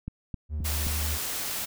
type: click train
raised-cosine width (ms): 5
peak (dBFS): -21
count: 4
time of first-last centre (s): 0.08-0.867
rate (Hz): 3.81
type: tone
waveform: triangle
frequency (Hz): 75.7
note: D#2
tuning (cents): -47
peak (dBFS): -26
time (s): 0.49-1.19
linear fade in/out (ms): 50
type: noise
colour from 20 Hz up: white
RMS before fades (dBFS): -32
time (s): 0.64-1.66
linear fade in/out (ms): 20
effects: none